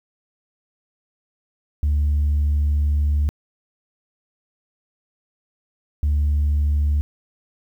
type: tone pair in turn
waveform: sine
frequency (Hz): 73.42 / 73.42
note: D2 / D2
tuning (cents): 0 / 0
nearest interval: unison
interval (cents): 0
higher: neither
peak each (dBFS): -14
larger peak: neither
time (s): 1.83-3.29 / 6.03-7.01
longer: first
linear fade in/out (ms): 0
effects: tanh soft clip ceiling -14 dBFS + 9-bit